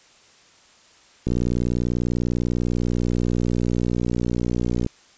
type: click train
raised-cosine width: 3 ms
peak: -10 dBFS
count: 217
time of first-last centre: 1.27-4.864 s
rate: 60.1 Hz
effects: white hiss -53 dBFS RMS until 5.17 s + resampled to 16000 Hz